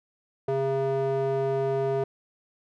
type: tone with band-pass filter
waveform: square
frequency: 135.3 Hz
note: C#3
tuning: 42 cents flat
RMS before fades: -26 dBFS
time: 0.48-2.04 s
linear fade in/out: 5 ms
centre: 510 Hz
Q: 3.4
effects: none